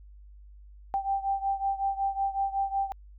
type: beating tone pair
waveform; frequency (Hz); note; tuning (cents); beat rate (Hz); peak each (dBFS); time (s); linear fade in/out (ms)
sine; 784 / 789.4; G5 / G5; 0 / +12; 5.4; -28 / -31; 0.94-2.92; 0
effects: added 50 Hz sine -47 dBFS peak until 3.18 s